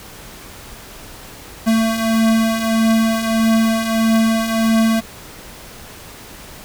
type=beating tone pair; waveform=square; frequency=222.9 / 224.5 Hz; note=A3 / A3; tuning=+23 / +35 cents; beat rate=1.6 Hz; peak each=-21 / -15 dBFS; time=1.66-5.01 s; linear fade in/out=20 ms; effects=pink hiss -37 dBFS RMS until 6.64 s